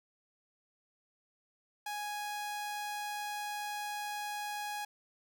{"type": "tone", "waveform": "sawtooth", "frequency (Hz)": 830.6, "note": "G#5", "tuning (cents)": 0, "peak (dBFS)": -33, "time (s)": [1.86, 4.85], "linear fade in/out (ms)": 5, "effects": []}